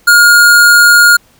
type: tone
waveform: square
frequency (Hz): 1425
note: F6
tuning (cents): +34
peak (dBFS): -3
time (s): 0.07-1.17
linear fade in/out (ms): 10
effects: pink hiss -48 dBFS RMS until 1.39 s